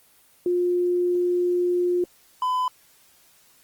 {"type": "tone pair in turn", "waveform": ["sine", "triangle"], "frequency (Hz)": [355, 1008.2], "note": ["F4", "B5"], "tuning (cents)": [28, 35], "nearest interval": "octave + tritone", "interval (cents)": 1807, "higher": "second", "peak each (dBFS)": -19, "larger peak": "neither", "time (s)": [[0.46, 2.04], [2.42, 2.68]], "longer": "first", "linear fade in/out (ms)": 2, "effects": ["white hiss -57 dBFS RMS until 3.63 s", "Opus 24 kbps"]}